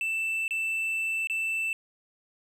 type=tone with dropouts; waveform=triangle; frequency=2657 Hz; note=E7; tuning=13 cents sharp; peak=-25 dBFS; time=0.01-1.73 s; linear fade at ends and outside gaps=1 ms; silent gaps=0.48-0.508 / 1.272-1.298 s; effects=none